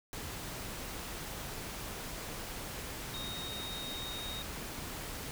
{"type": "tone in noise", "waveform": "sine", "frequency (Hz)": 3732, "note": "A#7", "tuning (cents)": 1, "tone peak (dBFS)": -41, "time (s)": [3.14, 4.42], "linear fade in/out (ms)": 0, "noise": "pink", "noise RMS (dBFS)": -42, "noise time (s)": [0.13, 5.31], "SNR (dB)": -2, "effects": []}